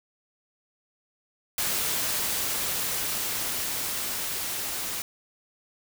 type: noise with level ramp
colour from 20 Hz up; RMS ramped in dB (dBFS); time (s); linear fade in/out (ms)
white; -27 to -32; 1.58-5.02; 2
effects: none